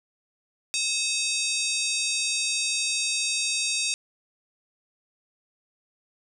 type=harmonic tone with a mistuned harmonic; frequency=932.3 Hz; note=A#5; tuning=in tune; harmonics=3 / 4 / 5 / 6 / 7 / 8 / 9 / 10; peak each=-30 / -31 / -32 / -33 / -33 / -34 / -35 / -35 dBFS; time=0.74-3.94 s; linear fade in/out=0 ms; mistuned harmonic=3; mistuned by=-130 cents; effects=none